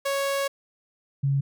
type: tone pair in turn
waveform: sawtooth / sine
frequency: 554 / 138.5 Hz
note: C#5 / C#3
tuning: -1 / -1 cents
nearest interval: 2 octaves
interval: 2400 cents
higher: first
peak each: -20 dBFS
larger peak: neither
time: 0.05-0.48 / 1.23-1.41 s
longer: first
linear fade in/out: 10 ms
effects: none